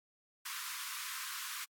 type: high-pass noise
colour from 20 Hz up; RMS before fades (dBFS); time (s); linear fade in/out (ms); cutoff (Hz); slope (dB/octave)
pink; -42; 0.45-1.65; 10; 1000; 96
effects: AAC 64 kbps